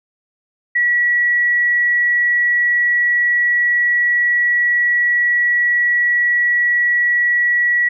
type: tone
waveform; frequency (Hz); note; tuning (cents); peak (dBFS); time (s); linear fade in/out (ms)
sine; 1933; B6; -38; -12; 0.75-7.89; 10
effects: none